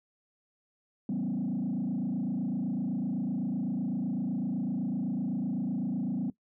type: tone with frequency modulation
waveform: sine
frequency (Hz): 220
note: A3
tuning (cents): 0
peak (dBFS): -27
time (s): 1.09-6.3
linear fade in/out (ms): 2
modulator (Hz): 27.9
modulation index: 1.9
effects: noise-tail reverb RT60 0.1 s tail -18 dB re dry + tanh soft clip ceiling -26 dBFS